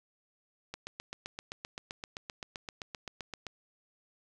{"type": "click train", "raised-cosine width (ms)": 0.2, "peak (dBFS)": -22, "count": 22, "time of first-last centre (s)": [0.74, 3.467], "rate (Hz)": 7.7, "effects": []}